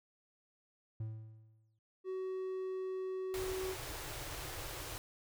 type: tone with exponential decay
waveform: triangle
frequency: 110 Hz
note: A2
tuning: in tune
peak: -34 dBFS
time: 1-1.79 s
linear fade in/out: 5 ms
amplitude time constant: 170 ms
type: tone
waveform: triangle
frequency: 375.7 Hz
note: F#4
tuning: 26 cents sharp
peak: -35 dBFS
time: 2.04-3.76 s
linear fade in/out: 50 ms
type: band-stop noise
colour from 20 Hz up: pink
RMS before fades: -44 dBFS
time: 3.34-4.98 s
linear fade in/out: 0 ms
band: 150 to 290 Hz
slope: 96 dB/octave
effects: none